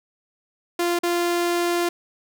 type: tone with dropouts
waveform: sawtooth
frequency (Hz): 347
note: F4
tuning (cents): -11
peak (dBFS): -16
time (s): 0.79-1.89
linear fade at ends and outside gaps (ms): 5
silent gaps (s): 0.99-1.033
effects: none